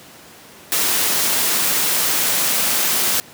white noise, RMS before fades -18 dBFS, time 0.72-3.2 s, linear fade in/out 0 ms, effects pink hiss -42 dBFS RMS until 3.33 s + high-pass 150 Hz 12 dB/octave

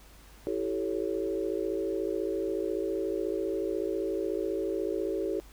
sine chord, A dominant seventh, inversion second, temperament equal with one note detuned, 329.6 / 385.7 / 440 / 554.4 Hz, E4 / G4 / A4 / C#5, 0 / -28 / 0 / 0 cents, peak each -34 / -32 / -34 / -37 dBFS, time 0.47-5.4 s, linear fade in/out 0 ms, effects added 50 Hz sine -52 dBFS peak until 5.52 s + pink hiss -56 dBFS RMS until 5.52 s

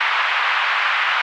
pink band-pass noise, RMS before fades -19 dBFS, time 0-1.22 s, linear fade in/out 10 ms, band 1000 to 2800 Hz, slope 24 dB/octave, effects none

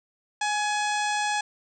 harmonic tone with a mistuned harmonic, 843 Hz, G#5, 26 cents sharp, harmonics 1 / 2 / 3 / 4 / 5 / 6 / 7 / 8 / 9 / 10, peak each -26 / -30 / -34 / -36 / -40 / -41 / -39 / -43 / -41 / -42 dBFS, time 0.41-1.41 s, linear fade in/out 5 ms, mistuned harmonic 1, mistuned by -20 cents, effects none

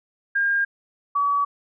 sine tone pair in turn, 1611 / 1139.1 Hz, G6 / C#6, +47 / +47 cents, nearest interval tritone, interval 600 cents, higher first, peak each -18 dBFS, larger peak neither, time 0.35-0.65 / 1.15-1.45 s, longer neither, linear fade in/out 10 ms, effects none

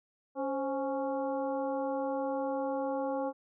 harmonic tone with a mistuned harmonic, 277.2 Hz, C#4, in tune, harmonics 1 / 2 / 3 / 4 / 5, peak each -36 / -33 / -37 / -44 / -50 dBFS, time 0.35-3.33 s, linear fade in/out 50 ms, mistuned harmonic 2, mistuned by -75 cents, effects none

